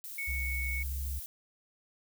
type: noise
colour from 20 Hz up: violet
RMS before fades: -43 dBFS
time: 0.04-1.26 s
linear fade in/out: 0 ms
type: tone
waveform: sine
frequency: 2217 Hz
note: C#7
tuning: in tune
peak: -34 dBFS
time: 0.18-0.83 s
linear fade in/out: 5 ms
type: tone with pitch glide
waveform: sine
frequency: 67.3 to 67.73 Hz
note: C2 to C#2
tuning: +49 to -40 cents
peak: -33 dBFS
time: 0.27-1.2 s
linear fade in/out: 20 ms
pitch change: +11 cents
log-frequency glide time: 0.83-1.03 s
effects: none